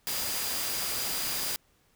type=tone in noise; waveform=sine; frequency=4862 Hz; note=D#8; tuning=41 cents flat; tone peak=-38 dBFS; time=0.07-1.56 s; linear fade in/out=0 ms; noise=white; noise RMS=-32 dBFS; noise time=0.07-1.56 s; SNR=-9 dB; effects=pink hiss -67 dBFS RMS until 1.95 s